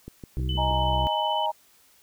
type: click train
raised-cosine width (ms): 3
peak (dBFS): -25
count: 5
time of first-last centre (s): 0.08-0.711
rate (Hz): 6.34
type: harmonic tone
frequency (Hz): 64.1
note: C2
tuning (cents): -35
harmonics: 1 / 2 / 3 / 5 / 6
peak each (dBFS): -26 / -30 / -39 / -40 / -44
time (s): 0.37-1.07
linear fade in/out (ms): 0
type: tone with tremolo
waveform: sine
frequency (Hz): 3007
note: F#7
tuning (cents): +27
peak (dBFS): -29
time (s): 0.49-1.46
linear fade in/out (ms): 2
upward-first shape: triangle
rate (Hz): 16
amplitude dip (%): 45
type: chord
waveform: sine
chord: D# suspended fourth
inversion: none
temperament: equal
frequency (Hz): 622.3 / 830.6 / 932.3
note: D#5 / G#5 / A#5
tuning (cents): 0 / 0 / 0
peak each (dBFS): -30 / -28 / -26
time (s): 0.57-1.52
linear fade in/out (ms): 20
effects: white hiss -59 dBFS RMS until 2.02 s